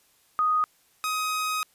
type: tone pair in turn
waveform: sine / sawtooth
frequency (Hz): 1244.5 / 1258.2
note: D#6 / D#6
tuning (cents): 0 / +19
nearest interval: unison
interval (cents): 19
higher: second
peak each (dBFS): -20 / -22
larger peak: first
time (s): 0.39-0.64 / 1.04-1.63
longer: second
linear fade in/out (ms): 0
effects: white hiss -63 dBFS RMS until 1.74 s + resampled to 32000 Hz